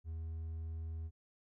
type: tone with hard clipping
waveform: triangle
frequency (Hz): 81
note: E2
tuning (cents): -30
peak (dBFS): -40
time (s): 0.04-1.11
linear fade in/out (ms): 50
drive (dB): 5
effects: none